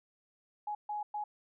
sine tone bursts at uneven times, 837 Hz, G#5, 13 cents sharp, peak -34 dBFS, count 3, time 0.67-0.75 / 0.89-1.03 / 1.14-1.24 s, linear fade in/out 5 ms, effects none

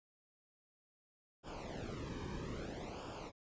brown noise with flanger, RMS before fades -45 dBFS, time 1.43-3.32 s, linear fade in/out 50 ms, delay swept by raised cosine 0.49 to 1.49 ms, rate 0.61 Hz, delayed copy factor -0.85, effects resampled to 16000 Hz

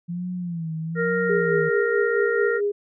sine tone with vibrato, 170 Hz, F3, 46 cents flat, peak -26 dBFS, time 0.08-1.7 s, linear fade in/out 20 ms, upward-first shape sine, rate 1.1 Hz, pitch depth 110 cents each way
harmonic tone, 466.2 Hz, A#4, in tune, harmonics 1 / 3 / 4, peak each -22 / -27 / -28 dBFS, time 0.95-2.61 s, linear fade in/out 50 ms
sine tone with tremolo, 408.9 Hz, G#4, 27 cents flat, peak -19 dBFS, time 1.29-2.72 s, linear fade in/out 10 ms, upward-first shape sine, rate 4.6 Hz, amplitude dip 60%
effects none

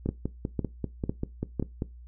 two click trains, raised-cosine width 3 ms, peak -16 / -14 dBFS, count 10 / 4, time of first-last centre 0.06-1.821 / 0.09-1.598 s, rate 5.11 / 1.99 Hz, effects noise-tail reverb RT60 0.2 s tail -19 dB re dry + added 60 Hz sine -44 dBFS peak until 2.07 s

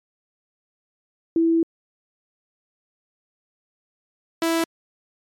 sine / sawtooth tone pair in turn, 330 / 330 Hz, E4 / E4, +2 / +2 cents, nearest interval unison, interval 0 cents, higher neither, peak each -15 dBFS, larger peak neither, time 1.36-1.63 / 4.42-4.64 s, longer first, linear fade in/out 2 ms, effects MP3 64 kbps

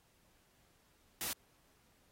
white noise, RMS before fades -39 dBFS, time 1.21-1.33 s, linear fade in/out 0 ms, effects pink hiss -71 dBFS RMS until 2.11 s + AAC 48 kbps

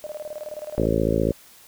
sine tone with tremolo, 606 Hz, D#5, 46 cents flat, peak -29 dBFS, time 0.04-0.86 s, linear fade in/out 0 ms, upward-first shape square, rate 19 Hz, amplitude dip 80%
harmonic tone, 55 Hz, A1, in tune, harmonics 1 / 2 / 3 / 4 / 5 / 6 / 7 / 8 / 9 / 10, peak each -28 / -28 / -28 / -28 / -28 / -28 / -28 / -28 / -28 / -28 dBFS, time 0.78-1.32 s, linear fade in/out 0 ms
effects white hiss -50 dBFS RMS until 1.67 s

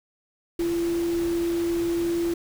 sine tone in noise, 340 Hz, F4, 46 cents flat, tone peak -22 dBFS, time 0.59-2.34 s, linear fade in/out 5 ms, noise pink, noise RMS -38 dBFS, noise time 0.59-2.34 s, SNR +13 dB, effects none

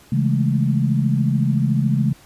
sine chord, A major seventh, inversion first, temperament just, 137.5 / 165 / 206.2 / 220 Hz, C#3 / E3 / G#3 / A3, -14 / +2 / -12 / 0 cents, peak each -18 / -23 / -22 / -23 dBFS, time 0.12-2.13 s, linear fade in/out 5 ms, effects pink hiss -49 dBFS RMS until 2.25 s + resampled to 32000 Hz

